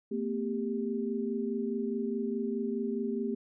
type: tone cluster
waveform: sine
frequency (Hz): 225.7 / 250.5 / 397.6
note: A3 / B3 / G4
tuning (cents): +44 / +25 / +25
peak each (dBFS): -33 / -36 / -34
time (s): 0.11-3.35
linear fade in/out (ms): 10
effects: none